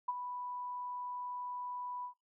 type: tone with ADSR envelope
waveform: sine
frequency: 987.8 Hz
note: B5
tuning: in tune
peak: -30 dBFS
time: 0.08-2.14 s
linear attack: 8 ms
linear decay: 29 ms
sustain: -9 dB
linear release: 99 ms
effects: noise-tail reverb RT60 0.2 s tail -21 dB re dry